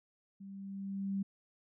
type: tone with level ramp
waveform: sine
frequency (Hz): 196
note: G3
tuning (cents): 0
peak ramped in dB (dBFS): -46 to -31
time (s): 0.4-1.23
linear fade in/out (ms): 10
effects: none